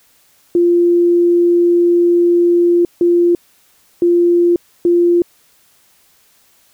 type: tone bursts at uneven times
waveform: sine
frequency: 346.9 Hz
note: F4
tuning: 12 cents flat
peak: -8 dBFS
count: 4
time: 0.55-2.85 / 3.01-3.35 / 4.02-4.56 / 4.85-5.22 s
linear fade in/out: 2 ms
effects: white hiss -53 dBFS RMS until 6.73 s